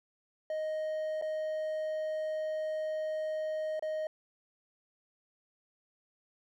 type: tone with dropouts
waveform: triangle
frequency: 623 Hz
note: D#5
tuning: 2 cents sharp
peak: -30 dBFS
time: 0.5-4.07 s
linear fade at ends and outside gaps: 2 ms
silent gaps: 1.214-1.222 / 3.795-3.824 s
effects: none